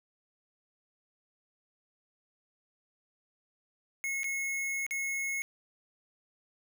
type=tone with dropouts; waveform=square; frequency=2177 Hz; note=C#7; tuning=32 cents flat; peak=-32 dBFS; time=4.04-5.42 s; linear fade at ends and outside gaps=0 ms; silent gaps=4.233-4.242 / 4.865-4.909 s; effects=none